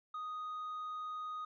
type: tone with tanh clipping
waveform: sine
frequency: 1244.5 Hz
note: D#6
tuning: in tune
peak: -40 dBFS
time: 0.14-1.45 s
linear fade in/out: 5 ms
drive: 2 dB
effects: none